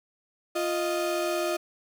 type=tone pair together; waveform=35% pulse; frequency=349.2 / 622.2 Hz; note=F4 / D#5; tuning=0 / 0 cents; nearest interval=minor seventh; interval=1000 cents; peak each=-27 dBFS; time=0.55-1.57 s; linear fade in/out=10 ms; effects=none